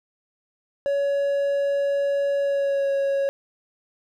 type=tone with pitch glide; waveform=triangle; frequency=562 to 552.7 Hz; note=C#5 to C#5; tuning=+24 to -5 cents; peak=-18 dBFS; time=0.86-3.29 s; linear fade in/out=0 ms; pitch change=-29 cents; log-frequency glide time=2.39-2.91 s; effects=none